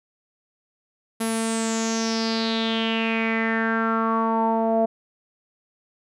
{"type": "tone with low-pass filter sweep", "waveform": "sawtooth", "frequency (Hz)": 225.1, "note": "A3", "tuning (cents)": 40, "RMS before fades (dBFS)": -23, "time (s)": [1.2, 4.86], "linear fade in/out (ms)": 10, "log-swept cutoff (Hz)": [11000, 660], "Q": 5.9, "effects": []}